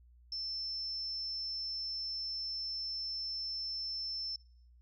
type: tone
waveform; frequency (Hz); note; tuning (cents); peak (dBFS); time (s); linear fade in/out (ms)
sine; 5320; E8; +15; -36; 0.32-4.36; 2
effects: noise-tail reverb RT60 0.7 s tail -25 dB re dry + added 60 Hz sine -58 dBFS peak until 4.81 s